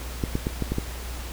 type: clicks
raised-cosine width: 3 ms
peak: -12 dBFS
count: 6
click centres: 0.238 / 0.354 / 0.469 / 0.623 / 0.72 / 0.784 s
effects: added 60 Hz sine -33 dBFS peak until 1.32 s + pink hiss -39 dBFS RMS until 1.32 s